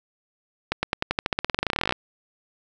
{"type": "accelerating click train", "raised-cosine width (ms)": 0.3, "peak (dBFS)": -6, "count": 26, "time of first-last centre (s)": [0.72, 1.924], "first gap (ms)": 110, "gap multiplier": 0.92, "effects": []}